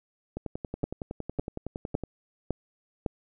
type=two click trains; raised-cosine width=2 ms; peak=-20 / -14 dBFS; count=19 / 5; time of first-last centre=0.37-2.037 / 0.84-3.062 s; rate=10.8 / 1.8 Hz; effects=none